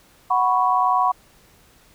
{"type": "chord", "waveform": "sine", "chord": "F# suspended fourth", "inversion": "none", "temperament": "equal", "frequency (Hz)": [740, 987.8, 1108.7], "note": ["F#5", "B5", "C#6"], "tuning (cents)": [0, 0, 0], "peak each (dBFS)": -20, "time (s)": [0.3, 1.12], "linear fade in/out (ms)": 10, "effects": ["pink hiss -54 dBFS RMS until 1.94 s"]}